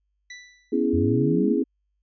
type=tone with exponential decay; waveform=sawtooth; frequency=1975.5 Hz; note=B6; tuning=in tune; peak=-32 dBFS; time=0.3-0.86 s; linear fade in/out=5 ms; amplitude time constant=120 ms
type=chord; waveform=sine; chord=C# minor seventh; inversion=third; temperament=equal; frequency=246.9 / 277.2 / 329.6 / 415.3 Hz; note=B3 / C#4 / E4 / G#4; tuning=0 / 0 / 0 / 0 cents; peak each=-25 dBFS; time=0.72-1.63 s; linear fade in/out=10 ms
type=exponential sweep; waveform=sine; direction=up; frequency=83.7 to 276 Hz; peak=-23 dBFS; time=0.93-1.64 s; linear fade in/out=10 ms
effects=added 50 Hz sine -70 dBFS peak until 2.02 s + resampled to 16000 Hz